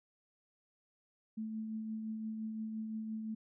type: tone with tremolo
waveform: sine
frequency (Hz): 219.3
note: A3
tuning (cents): -6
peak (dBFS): -36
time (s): 1.37-3.35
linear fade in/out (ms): 10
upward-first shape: triangle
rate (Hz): 5.8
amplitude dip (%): 35
effects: none